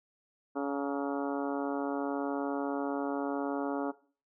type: harmonic tone with a mistuned harmonic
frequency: 140.8 Hz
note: C#3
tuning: 27 cents sharp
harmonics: 2 / 3 / 4 / 5 / 6 / 7 / 8 / 9 / 10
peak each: -33 / -37 / -39 / -41 / -43 / -44 / -45 / -46 / -47 dBFS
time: 0.55-3.92 s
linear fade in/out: 20 ms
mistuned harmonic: 7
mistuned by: -80 cents
effects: noise-tail reverb RT60 0.4 s tail -17 dB re dry